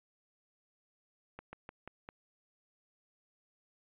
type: slowing click train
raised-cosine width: 0.5 ms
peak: -30 dBFS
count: 5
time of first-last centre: 1.39-2.089 s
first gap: 140 ms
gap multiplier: 1.15
effects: resampled to 8000 Hz